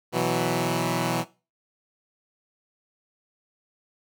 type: chord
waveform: 10% pulse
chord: B suspended fourth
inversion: none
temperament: equal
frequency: 123.47 / 164.81 / 185 Hz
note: B2 / E3 / F#3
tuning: 0 / 0 / 0 cents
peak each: -20 / -18 / -20 dBFS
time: 0.12-1.25 s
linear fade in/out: 50 ms
effects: noise-tail reverb RT60 0.3 s tail -18 dB re dry